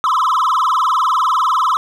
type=tone with vibrato; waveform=triangle; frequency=1147 Hz; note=D6; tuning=41 cents flat; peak=-10 dBFS; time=0.04-1.77 s; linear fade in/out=0 ms; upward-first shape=sine; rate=20 Hz; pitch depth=250 cents each way; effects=none